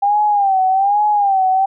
sine tone with vibrato, 795 Hz, G5, 24 cents sharp, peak -11 dBFS, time 0.02-1.66 s, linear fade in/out 10 ms, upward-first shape sine, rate 1.2 Hz, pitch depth 99 cents each way, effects none

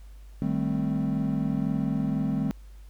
triangle chord, A half-diminished seventh, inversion second, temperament equal with one note detuned, 153.6 / 196 / 220 / 261.6 Hz, Eb3 / G3 / A3 / C4, -22 / 0 / 0 / 0 cents, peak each -28 dBFS, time 0.42-2.51 s, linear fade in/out 0 ms, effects added 50 Hz sine -43 dBFS peak until 2.89 s + pink hiss -62 dBFS RMS until 2.89 s

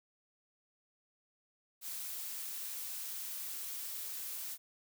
blue noise, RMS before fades -42 dBFS, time 1.81-4.58 s, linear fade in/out 50 ms, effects none

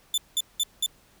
sawtooth tone bursts, 3520 Hz, A7, in tune, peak -19 dBFS, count 4, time 0.14-0.862 s, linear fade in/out 2 ms, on 38 ms, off 190 ms, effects pink hiss -59 dBFS RMS until 1.2 s

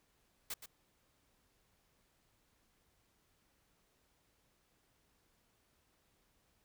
white noise with echo, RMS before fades -41 dBFS, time 0.5-0.54 s, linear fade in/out 5 ms, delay 120 ms, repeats 1, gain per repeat -10 dB, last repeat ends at 0.66 s, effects pink hiss -75 dBFS RMS until 6.64 s

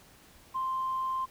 sine tone, 1046.5 Hz, C6, in tune, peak -28 dBFS, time 0.54-1.26 s, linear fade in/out 20 ms, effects tanh soft clip ceiling -24 dBFS + pink hiss -57 dBFS RMS until 1.3 s

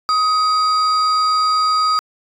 sine tone pair together, 1258 / 4757 Hz, D#6 / D8, +19 / +21 cents, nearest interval octave + major seventh, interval 2302 cents, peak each -12 / -19 dBFS, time 0.09-1.99 s, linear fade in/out 0 ms, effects tanh soft clip ceiling -10 dBFS

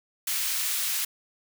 white high-pass noise, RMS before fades -28 dBFS, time 0.27-1.05 s, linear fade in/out 5 ms, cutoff 1600 Hz, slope 12 dB/octave, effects none

